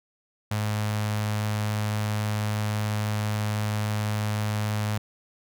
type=tone with notch filter; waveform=sawtooth; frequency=106.1 Hz; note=G#2; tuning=38 cents sharp; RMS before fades=-27 dBFS; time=0.51-4.98 s; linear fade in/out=5 ms; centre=350 Hz; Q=1.1; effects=none